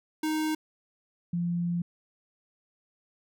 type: tone pair in turn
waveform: square / sine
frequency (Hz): 311.1 / 172.99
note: D#4 / F3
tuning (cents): 0 / -16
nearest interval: minor seventh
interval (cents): 1016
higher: first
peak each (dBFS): -27 / -26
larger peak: second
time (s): 0.23-0.55 / 1.33-1.82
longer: second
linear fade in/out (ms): 5
effects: none